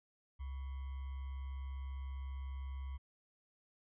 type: tone with sample-and-hold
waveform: sine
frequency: 67.3 Hz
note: C2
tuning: 49 cents sharp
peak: -40 dBFS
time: 0.39-2.98 s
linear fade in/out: 20 ms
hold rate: 1050 Hz
effects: resampled to 8000 Hz